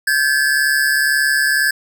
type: tone pair together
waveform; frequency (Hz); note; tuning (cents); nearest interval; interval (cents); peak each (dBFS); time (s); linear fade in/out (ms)
square; 1569.1 / 1711; G6 / A6; +1 / -49; minor second; 150; -18 / -16; 0.07-1.71; 5
effects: none